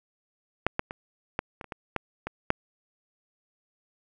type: clicks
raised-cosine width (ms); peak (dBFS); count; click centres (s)
0.5; -7 / -10 / -20 / -11 / -22 / -28 / -20 / -12 / -17 / -6; 10; 0.666 / 0.794 / 0.909 / 1.391 / 1.612 / 1.643 / 1.722 / 1.963 / 2.27 / 2.504
effects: none